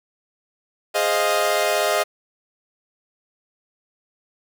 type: chord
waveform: sawtooth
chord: F minor seventh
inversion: first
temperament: equal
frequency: 415.3 / 523.3 / 622.3 / 698.5 Hz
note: Ab4 / C5 / Eb5 / F5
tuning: 0 / 0 / 0 / 0 cents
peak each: -22 / -23 / -17 / -20 dBFS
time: 0.94-2.04 s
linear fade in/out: 20 ms
effects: none